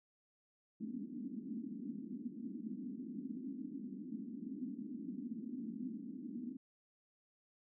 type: band-pass noise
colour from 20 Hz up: white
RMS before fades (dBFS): -45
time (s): 0.8-6.57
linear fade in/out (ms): 10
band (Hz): 210 to 270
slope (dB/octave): 48
effects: none